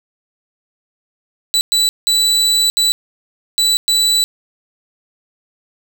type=tone bursts at uneven times; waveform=35% pulse; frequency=3963 Hz; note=B7; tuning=5 cents sharp; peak=-9 dBFS; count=6; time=1.54-1.61 / 1.72-1.89 / 2.07-2.7 / 2.77-2.92 / 3.58-3.77 / 3.88-4.24 s; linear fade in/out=0 ms; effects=none